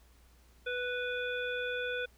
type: harmonic tone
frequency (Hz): 493.9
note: B4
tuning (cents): 0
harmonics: 1 / 3 / 5 / 7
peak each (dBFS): -36 / -36 / -42 / -44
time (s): 0.66-2.06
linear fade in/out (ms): 10
effects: added 60 Hz sine -60 dBFS peak until 2.17 s + pink hiss -66 dBFS RMS until 2.17 s